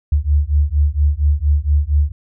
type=beating tone pair; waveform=sine; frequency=71.3 / 75.6 Hz; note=C#2 / D#2; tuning=+49 / -49 cents; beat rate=4.3 Hz; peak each=-15 dBFS; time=0.12-2.12 s; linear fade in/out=5 ms; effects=none